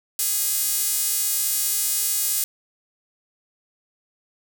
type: tone with high-pass filter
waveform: sawtooth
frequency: 415.3 Hz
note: G#4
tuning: in tune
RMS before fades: -23 dBFS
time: 0.19-2.44 s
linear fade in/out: 2 ms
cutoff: 8700 Hz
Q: 0.84
effects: none